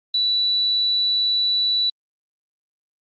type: tone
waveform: sine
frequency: 3951 Hz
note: B7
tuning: in tune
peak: -17 dBFS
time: 0.14-1.9 s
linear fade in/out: 5 ms
effects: Opus 32 kbps